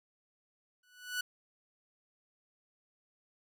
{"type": "tone with exponential growth", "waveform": "sawtooth", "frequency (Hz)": 1480, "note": "F#6", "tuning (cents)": 0, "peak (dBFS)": -27, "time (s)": [0.83, 1.21], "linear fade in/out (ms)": 5, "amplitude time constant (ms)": 81, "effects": []}